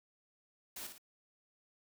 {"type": "noise with echo", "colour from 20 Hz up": "white", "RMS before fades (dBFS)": -45, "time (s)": [0.76, 0.87], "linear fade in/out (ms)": 5, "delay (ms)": 56, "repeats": 2, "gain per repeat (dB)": -6, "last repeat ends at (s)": 0.982, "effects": []}